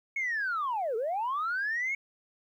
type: linear two-way sweep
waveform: sine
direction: down then up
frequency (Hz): 2217 to 422 to 2217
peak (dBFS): -27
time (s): 0.16-1.95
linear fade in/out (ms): 5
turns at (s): 0.96
effects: tanh soft clip ceiling -25 dBFS + 11-bit